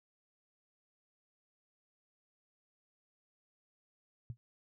sine tone with exponential decay, 118 Hz, A#2, 22 cents sharp, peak -35 dBFS, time 4.3-4.37 s, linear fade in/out 0 ms, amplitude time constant 15 ms, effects none

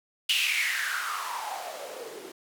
blue noise with band-pass filter sweep, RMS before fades -31 dBFS, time 0.29-2.32 s, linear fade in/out 5 ms, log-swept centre 3000 to 340 Hz, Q 6.7, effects none

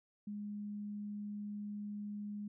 sine tone, 206.8 Hz, G#3, 7 cents flat, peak -40 dBFS, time 0.27-2.48 s, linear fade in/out 5 ms, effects none

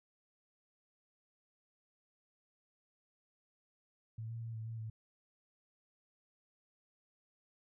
sine tone with pitch steps, 111.9 / 115.1 / 114.4 / 111 / 113.7 / 110.6 Hz, A2 / A#2 / A#2 / A2 / A#2 / A2, +30 / -22 / -32 / +16 / -43 / +9 cents, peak -40 dBFS, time 4.18-4.9 s, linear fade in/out 5 ms, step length 120 ms, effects none

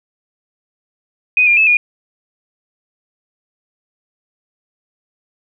sine tone with pitch steps, 2496 / 2402 / 2604 / 2438 Hz, D#7 / D7 / E7 / D#7, +5 / +38 / -22 / -36 cents, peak -8 dBFS, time 1.37-1.77 s, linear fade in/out 2 ms, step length 100 ms, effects none

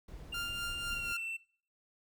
brown noise, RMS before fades -47 dBFS, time 0.08-1.13 s, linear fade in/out 5 ms
triangle tone with pitch glide, 2794 to 2682 Hz, F7 to E7, 0 to +29 cents, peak -35 dBFS, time 0.32-1.37 s, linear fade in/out 10 ms, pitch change -71 cents, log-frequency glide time 0.88-1.2 s
sawtooth tone with tremolo, 1396.9 Hz, F6, in tune, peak -32 dBFS, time 0.34-1.17 s, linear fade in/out 5 ms, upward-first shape triangle, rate 4.1 Hz, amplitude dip 75%
effects noise-tail reverb RT60 0.6 s tail -24 dB re dry

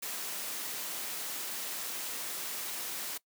white high-pass noise, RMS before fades -38 dBFS, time 0.02-3.18 s, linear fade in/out 10 ms, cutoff 220 Hz, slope 12 dB/octave, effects noise-tail reverb RT60 0.1 s tail -21 dB re dry

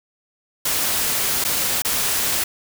white noise with dropouts, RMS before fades -21 dBFS, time 0.65-2.44 s, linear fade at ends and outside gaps 5 ms, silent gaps 1.441-1.448 / 1.821-1.848 s, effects none

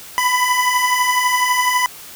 25% pulse beating tone pair, 987.8 / 999.8 Hz, B5 / B5, 0 / +21 cents, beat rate 12 Hz, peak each -16 / -12 dBFS, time 0.18-1.86 s, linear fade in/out 0 ms, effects white hiss -37 dBFS RMS until 2.15 s

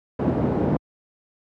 pink band-pass noise, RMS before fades -22 dBFS, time 0.19-0.77 s, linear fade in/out 5 ms, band 120 to 510 Hz, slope 12 dB/octave, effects high-pass 60 Hz 12 dB/octave

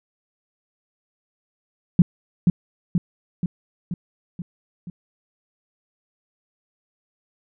sine tone with echo, 175.9 Hz, F3, 13 cents sharp, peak -7 dBFS, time 1.99-2.02 s, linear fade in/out 2 ms, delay 480 ms, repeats 6, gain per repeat -4 dB, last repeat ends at 4.9 s, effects none

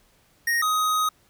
square tone pair in turn, 1864.7 / 1255 Hz, A#6 / D#6, 0 / +15 cents, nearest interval perfect fifth, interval 685 cents, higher first, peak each -21 dBFS, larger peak neither, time 0.47-0.62 / 0.62-1.09 s, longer second, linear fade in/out 5 ms, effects pink hiss -61 dBFS RMS until 1.29 s

